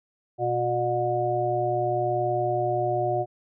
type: harmonic tone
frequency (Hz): 120.7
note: B2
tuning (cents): -39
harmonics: 1 / 3 / 5 / 6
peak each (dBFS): -31 / -28 / -28 / -26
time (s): 0.38-3.26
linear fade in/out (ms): 50
effects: none